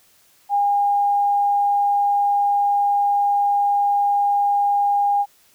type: tone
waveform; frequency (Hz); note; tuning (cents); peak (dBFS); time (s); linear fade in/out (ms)
sine; 811; G#5; -41; -15; 0.49-5.26; 50
effects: white hiss -56 dBFS RMS until 5.54 s